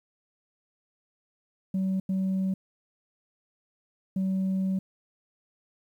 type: tone bursts at uneven times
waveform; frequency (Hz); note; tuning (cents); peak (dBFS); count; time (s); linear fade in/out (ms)
sine; 190; F#3; +46; -22; 3; 1.74-2 / 2.09-2.54 / 4.16-4.79; 5
effects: tanh soft clip ceiling -23 dBFS + 10-bit